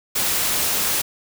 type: noise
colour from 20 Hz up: white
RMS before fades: -21 dBFS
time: 0.15-1.02 s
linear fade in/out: 10 ms
effects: none